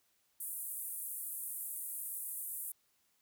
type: band-pass noise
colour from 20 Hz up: pink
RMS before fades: -42 dBFS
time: 0.4-2.72 s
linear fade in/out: 5 ms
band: 9100 to 16000 Hz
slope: 48 dB/octave
effects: white hiss -75 dBFS RMS until 3.21 s